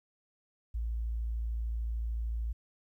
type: tone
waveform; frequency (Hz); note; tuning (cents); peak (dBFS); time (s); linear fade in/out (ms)
sine; 56.7; A#1; -47; -31; 0.74-2.53; 10
effects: 12-bit